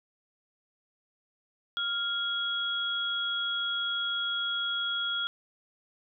sine tone pair together, 1396.9 / 3322 Hz, F6 / G#7, 0 / 0 cents, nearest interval octave + minor third, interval 1500 cents, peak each -32 / -30 dBFS, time 1.77-5.27 s, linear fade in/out 0 ms, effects none

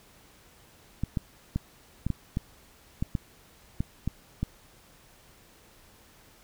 clicks, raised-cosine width 5 ms, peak -15 dBFS, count 11, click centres 1.036 / 1.172 / 1.56 / 2.066 / 2.103 / 2.371 / 3.025 / 3.152 / 3.805 / 4.076 / 4.43 s, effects pink hiss -57 dBFS RMS until 6.43 s

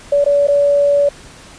sine tone with dropouts, 572 Hz, D5, 46 cents flat, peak -9 dBFS, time 0.12-1.09 s, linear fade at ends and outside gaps 5 ms, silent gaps 0.243-0.261 / 0.472-0.483 s, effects pink hiss -39 dBFS RMS until 1.58 s + resampled to 22050 Hz

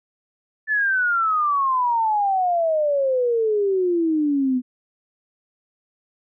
sine exponential sweep, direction down, 1760 to 246.9 Hz, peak -17 dBFS, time 0.67-4.62 s, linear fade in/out 50 ms, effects none

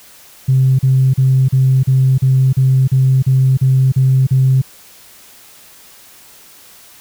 sine tone bursts, 131.7 Hz, C3, 12 cents sharp, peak -7 dBFS, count 12, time 0.48-4.618 s, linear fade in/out 10 ms, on 310 ms, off 38 ms, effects tanh soft clip ceiling -3 dBFS + white hiss -42 dBFS RMS until 7 s

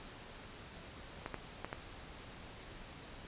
clicks, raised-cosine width 0.5 ms, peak -24 dBFS, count 4, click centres 1.261 / 1.343 / 1.646 / 1.729 s, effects pink hiss -51 dBFS RMS until 3.27 s + resampled to 8000 Hz

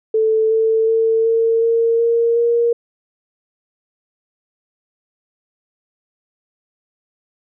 sine tone with pitch steps, 440 / 444.9 / 449.8 / 454.7 / 459.7 / 464.8 / 469.9 Hz, A4 / A4 / A4 / A#4 / A#4 / A#4 / A#4, 0 / +19 / +38 / -43 / -24 / -5 / +14 cents, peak -12 dBFS, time 0.14-2.73 s, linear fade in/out 5 ms, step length 370 ms, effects none

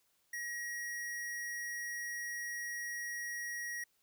square tone, 1900 Hz, A#6, 33 cents sharp, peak -39 dBFS, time 0.33-3.84 s, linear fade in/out 5 ms, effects white hiss -75 dBFS RMS until 4.02 s

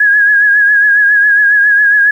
sine tone with vibrato, 1661.2 Hz, G#6, in tune, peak -5 dBFS, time 0-2.11 s, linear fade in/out 5 ms, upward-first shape triangle, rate 7.3 Hz, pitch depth 55 cents each way, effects 7-bit

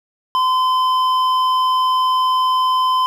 sine tone with hard clipping, 1025 Hz, C6, 36 cents flat, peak -15 dBFS, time 0.35-3.06 s, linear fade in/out 0 ms, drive 8 dB, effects none

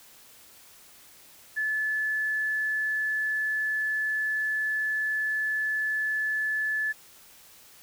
sine tone, 1730 Hz, A6, 30 cents flat, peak -25 dBFS, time 1.56-6.93 s, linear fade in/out 20 ms, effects white hiss -53 dBFS RMS until 7.82 s

